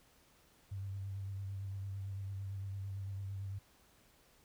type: tone with vibrato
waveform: sine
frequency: 97.8 Hz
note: G2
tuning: 4 cents flat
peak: -39 dBFS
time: 0.71-3.59 s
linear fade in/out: 10 ms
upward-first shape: triangle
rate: 8.9 Hz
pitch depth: 35 cents each way
effects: pink hiss -67 dBFS RMS until 4.44 s